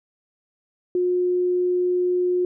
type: tone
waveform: sine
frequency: 359.6 Hz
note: F#4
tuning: 49 cents flat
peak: -18 dBFS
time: 0.95-2.45 s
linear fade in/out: 2 ms
effects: none